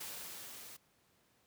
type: noise with level ramp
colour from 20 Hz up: white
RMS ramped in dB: -44 to -52 dBFS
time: 0-0.77 s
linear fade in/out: 10 ms
effects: pink hiss -72 dBFS RMS until 1.46 s + high-pass 80 Hz 12 dB/octave